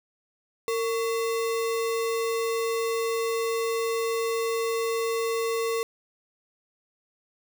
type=tone with sample-and-hold; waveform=sine; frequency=457.1 Hz; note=A#4; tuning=34 cents flat; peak=-24 dBFS; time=0.68-5.83 s; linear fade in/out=0 ms; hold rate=1575 Hz; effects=none